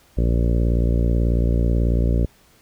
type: harmonic tone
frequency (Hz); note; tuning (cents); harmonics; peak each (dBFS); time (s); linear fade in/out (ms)
58.27; A#1; 0; 1 / 2 / 3 / 4 / 5 / 6 / 7 / 8 / 9 / 10; -17 / -23 / -27 / -29 / -31 / -33 / -34 / -35 / -36 / -37; 0.17-2.26; 10
effects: pink hiss -55 dBFS RMS until 2.61 s